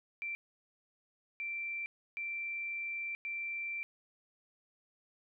sine tone bursts at uneven times, 2349 Hz, D7, in tune, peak -36 dBFS, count 4, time 0.22-0.35 / 1.4-1.86 / 2.17-3.15 / 3.25-3.83 s, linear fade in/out 0 ms, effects none

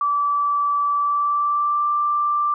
sine tone with pitch glide, 1157 to 1178.6 Hz, D6 to D6, -26 to +6 cents, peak -17 dBFS, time 0.01-2.54 s, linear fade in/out 2 ms, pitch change +32 cents, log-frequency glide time 0.96-1.87 s, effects none

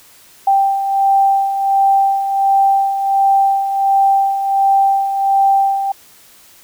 sine beating tone pair, 784 / 785.4 Hz, G5 / G5, 0 / +3 cents, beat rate 1.4 Hz, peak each -19 / -11 dBFS, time 0.47-5.92 s, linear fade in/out 5 ms, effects white hiss -45 dBFS RMS until 6.63 s

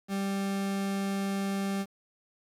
40% pulse tone, 196.5 Hz, G3, 4 cents sharp, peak -28 dBFS, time 0.08-1.86 s, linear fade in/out 50 ms, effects resampled to 32000 Hz + 9-bit

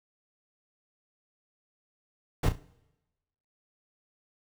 brown noise with echo, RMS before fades -23 dBFS, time 2.43-2.49 s, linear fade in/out 5 ms, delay 34 ms, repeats 3, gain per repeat -10 dB, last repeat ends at 2.592 s, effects noise-tail reverb RT60 1.0 s tail -22 dB re dry

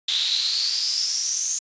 brown noise with high-pass filter sweep, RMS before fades -24 dBFS, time 0.08-1.59 s, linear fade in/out 5 ms, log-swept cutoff 3600 to 6600 Hz, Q 9.6, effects resampled to 16000 Hz

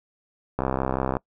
click train, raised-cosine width 1 ms, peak -10 dBFS, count 39, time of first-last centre 0.59-1.168 s, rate 65.7 Hz, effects noise-tail reverb RT60 0.1 s tail -25 dB re dry

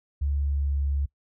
sine tone with pitch glide, 71 to 70.23 Hz, C#2 to C#2, +42 to +23 cents, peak -23 dBFS, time 0.21-1.06 s, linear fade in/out 10 ms, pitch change -19 cents, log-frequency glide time 0.36-0.76 s, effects noise-tail reverb RT60 0.1 s tail -21 dB re dry

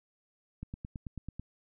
click train, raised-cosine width 5 ms, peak -27 dBFS, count 8, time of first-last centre 0.63-1.396 s, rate 9.14 Hz, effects none

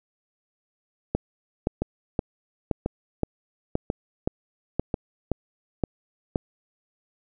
two click trains, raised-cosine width 2 ms, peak -11 / -9 dBFS, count 4 / 11, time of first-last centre 1.82-4.942 / 1.15-6.358 s, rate 0.961 / 1.92 Hz, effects none

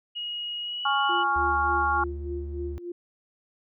sine tone with pitch glide, 2888 to 2950 Hz, F#7 to F#7, -43 to -6 cents, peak -30 dBFS, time 0.15-1.24 s, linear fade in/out 20 ms, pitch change +37 cents, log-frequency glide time 0.61-0.88 s
sine chord, Db major, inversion second, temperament equal, 830.6 / 1108.7 / 1396.9 Hz, Ab5 / Db6 / F6, 0 / 0 / 0 cents, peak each -26 dBFS, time 0.85-2.04 s, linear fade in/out 5 ms
sine tone with tremolo, 349.2 Hz, F4, in tune, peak -30 dBFS, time 1.09-2.92 s, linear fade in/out 5 ms, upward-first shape sine, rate 3.4 Hz, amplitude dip 75%
triangle tone, 73.42 Hz, D2, in tune, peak -30 dBFS, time 1.36-2.78 s, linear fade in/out 0 ms
effects none

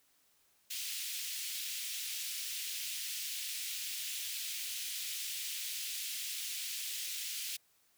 pink high-pass noise, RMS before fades -40 dBFS, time 0.7-7.57 s, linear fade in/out 10 ms, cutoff 2600 Hz, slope 24 dB/octave, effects white hiss -71 dBFS RMS until 7.97 s

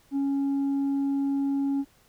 sine tone with tanh clipping, 277.2 Hz, C#4, in tune, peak -24 dBFS, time 0.11-1.85 s, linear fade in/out 50 ms, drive 2 dB, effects pink hiss -61 dBFS RMS until 2.08 s

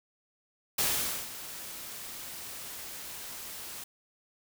white noise with ADSR envelope, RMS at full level -27 dBFS, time 0.78-3.84 s, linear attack 9 ms, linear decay 480 ms, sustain -15 dB, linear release 4 ms, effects none

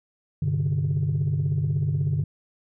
sine chord, G suspended fourth, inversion none, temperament just, 98 / 130.67 / 147 Hz, G2 / C3 / D3, 0 / -2 / +2 cents, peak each -26 / -26 / -22 dBFS, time 0.42-2.24 s, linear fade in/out 5 ms, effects tanh soft clip ceiling -17 dBFS

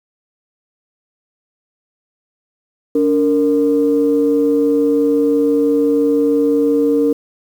sine tone pair together, 287.4 / 461.5 Hz, D4 / A#4, -37 / -17 cents, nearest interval minor sixth, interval 820 cents, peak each -13 dBFS, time 2.95-7.13 s, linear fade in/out 5 ms, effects tanh soft clip ceiling -4 dBFS + 7-bit

